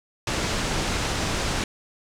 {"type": "low-pass noise", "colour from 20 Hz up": "pink", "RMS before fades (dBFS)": -26, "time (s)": [0.27, 1.64], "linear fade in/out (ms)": 2, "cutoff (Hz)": 8000, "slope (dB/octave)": 24, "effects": []}